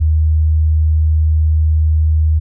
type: tone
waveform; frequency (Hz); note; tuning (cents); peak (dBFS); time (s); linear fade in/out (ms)
sine; 78.1; D#2; +7; -9; 0-2.4; 20
effects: none